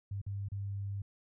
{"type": "tone with dropouts", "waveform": "sine", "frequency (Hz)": 99.6, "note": "G2", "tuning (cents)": 28, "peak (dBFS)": -35, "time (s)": [0.11, 1.02], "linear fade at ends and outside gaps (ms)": 5, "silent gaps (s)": [[0.216, 0.264], [0.486, 0.518]], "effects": []}